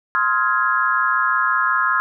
sine chord, F minor seventh, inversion second, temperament equal with one note detuned, 1046.5 / 1271.4 / 1396.9 / 1661.2 Hz, C6 / Eb6 / F6 / Ab6, 0 / +37 / 0 / 0 cents, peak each -21 dBFS, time 0.15-2 s, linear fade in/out 0 ms, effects none

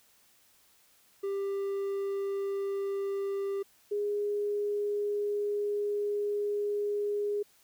triangle / sine tone pair in turn, 395.6 / 411.9 Hz, G4 / G#4, +16 / -14 cents, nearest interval minor second, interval 70 cents, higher second, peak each -28 dBFS, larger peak neither, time 1.23-3.63 / 3.91-7.43 s, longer second, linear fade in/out 10 ms, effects white hiss -64 dBFS RMS until 7.63 s

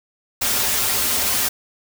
white noise with comb filter, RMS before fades -20 dBFS, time 0.41-1.49 s, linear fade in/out 10 ms, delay 6.1 ms, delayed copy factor -0.85, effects none

